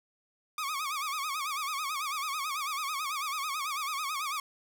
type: tone with vibrato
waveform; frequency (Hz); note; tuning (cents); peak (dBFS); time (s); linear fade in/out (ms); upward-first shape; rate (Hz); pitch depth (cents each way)
sawtooth; 1174.7; D6; 0; -28; 0.58-4.4; 2; sine; 9.1; 140
effects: none